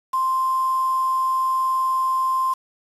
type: tone with quantisation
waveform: sine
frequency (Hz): 1046.5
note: C6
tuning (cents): 0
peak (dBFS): -18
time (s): 0.13-2.54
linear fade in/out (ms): 10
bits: 6
effects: resampled to 32000 Hz